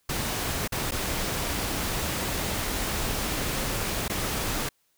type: noise with dropouts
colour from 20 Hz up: pink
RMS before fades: -29 dBFS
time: 0.09-4.69 s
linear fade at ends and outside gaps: 5 ms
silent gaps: 0.678-0.721 / 0.91-0.918 / 4.081-4.096 s
effects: white hiss -70 dBFS RMS until 4.97 s